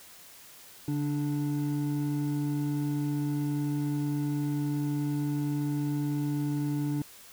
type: tone pair together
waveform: triangle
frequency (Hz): 144.08 / 293.7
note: D3 / D4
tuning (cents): -33 / 0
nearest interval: octave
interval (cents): 1233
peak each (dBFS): -28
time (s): 0.88-7.02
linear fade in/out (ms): 2
effects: white hiss -51 dBFS RMS until 7.32 s